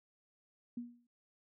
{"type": "tone with exponential decay", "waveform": "sine", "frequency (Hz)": 240, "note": "B3", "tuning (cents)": -49, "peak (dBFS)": -36, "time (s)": [0.77, 1.07], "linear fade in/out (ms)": 5, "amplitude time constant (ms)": 64, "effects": []}